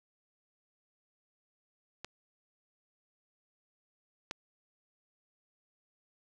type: clicks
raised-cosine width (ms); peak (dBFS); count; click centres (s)
0.2; -23 / -19; 2; 2.046 / 4.311
effects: none